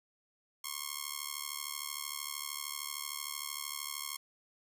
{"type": "tone with amplitude modulation", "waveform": "5% pulse", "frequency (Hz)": 1080, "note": "C#6", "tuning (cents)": -45, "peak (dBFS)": -22, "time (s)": [0.64, 4.17], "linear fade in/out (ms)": 5, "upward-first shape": "sine", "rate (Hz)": 73.1, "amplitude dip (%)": 95, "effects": []}